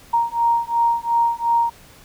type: beating tone pair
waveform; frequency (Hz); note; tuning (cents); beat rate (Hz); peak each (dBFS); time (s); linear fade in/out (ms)
sine; 932.3 / 935.1; A#5 / A#5; 0 / +5; 2.8; -19; 0.13-1.7; 10
effects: pink hiss -47 dBFS RMS until 2.04 s